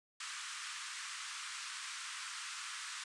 pink band-pass noise, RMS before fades -45 dBFS, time 0.2-3.04 s, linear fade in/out 5 ms, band 1100 to 9400 Hz, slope 48 dB/octave, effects resampled to 24000 Hz

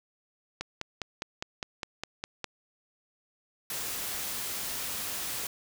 click train, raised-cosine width 0.2 ms, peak -16 dBFS, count 10, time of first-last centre 0.61-2.443 s, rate 4.91 Hz
white noise, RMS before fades -35 dBFS, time 3.7-5.47 s, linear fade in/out 2 ms
effects none

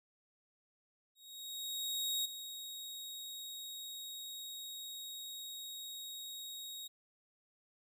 sawtooth tone with ADSR envelope, 3771 Hz, A#7, 19 cents sharp, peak -30 dBFS, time 1.15-6.88 s, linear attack 1100 ms, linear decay 10 ms, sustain -11 dB, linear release 13 ms, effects none

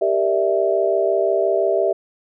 sine chord, E half-diminished seventh, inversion first, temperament equal with one note detuned, 392 / 466.2 / 593.5 / 659.3 Hz, G4 / Bb4 / D5 / E5, 0 / 0 / +18 / 0 cents, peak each -20 / -25 / -22 / -19 dBFS, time 0.01-1.93 s, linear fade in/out 10 ms, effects none

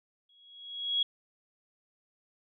sine tone with exponential growth, 3322 Hz, G#7, in tune, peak -23 dBFS, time 0.29-1.03 s, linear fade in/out 5 ms, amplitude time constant 160 ms, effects none

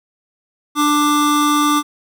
square tone pair together, 295.1 / 1180.4 Hz, D4 / D6, +8 / +8 cents, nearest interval 2 octaves, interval 2400 cents, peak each -16 / -16 dBFS, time 0.75-1.83 s, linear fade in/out 50 ms, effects none

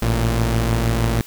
sawtooth tone pair together, 54.27 / 114.9 Hz, A1 / A#2, -23 / -25 cents, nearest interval octave + minor second, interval 1298 cents, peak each -16 / -15 dBFS, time 0.02-1.21 s, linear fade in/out 0 ms, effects white hiss -43 dBFS RMS until 1.26 s

